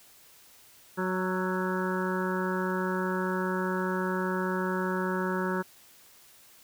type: harmonic tone with a mistuned harmonic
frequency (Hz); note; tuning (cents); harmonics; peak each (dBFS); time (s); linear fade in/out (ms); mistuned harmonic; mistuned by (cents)
185; F#3; 0; 1 / 2 / 3 / 5 / 6 / 7 / 8 / 9; -31 / -32 / -38 / -36 / -41 / -38 / -38 / -39; 0.97-5.63; 20; 7; +44
effects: white hiss -56 dBFS RMS until 6.63 s